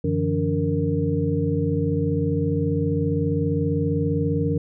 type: tone cluster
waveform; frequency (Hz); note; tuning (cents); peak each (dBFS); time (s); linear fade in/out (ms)
sine; 92.9 / 147.8 / 167.9 / 287.1 / 463.3; F#2 / D3 / E3 / D4 / A#4; +7 / +11 / +32 / -39 / -11; -26; 0.04-4.58; 5
effects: none